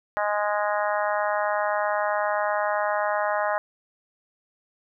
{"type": "harmonic tone", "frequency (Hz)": 207.7, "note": "G#3", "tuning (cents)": 0, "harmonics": [3, 4, 5, 6, 7, 8, 9], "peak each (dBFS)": [-26, -28, -30, -32, -33, -34, -35], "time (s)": [0.17, 3.58], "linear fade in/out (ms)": 0, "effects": []}